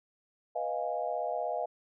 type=chord; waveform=sine; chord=F half-diminished seventh; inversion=second; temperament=equal; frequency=493.9 / 622.3 / 698.5 / 830.6 Hz; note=Cb5 / Eb5 / F5 / Ab5; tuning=0 / 0 / 0 / 0 cents; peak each=-38 / -35 / -34 / -39 dBFS; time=0.55-1.66 s; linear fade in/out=10 ms; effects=none